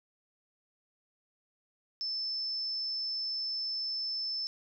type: tone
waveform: sine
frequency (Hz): 5274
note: E8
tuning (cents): 0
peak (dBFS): -32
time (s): 2.01-4.47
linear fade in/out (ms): 0
effects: none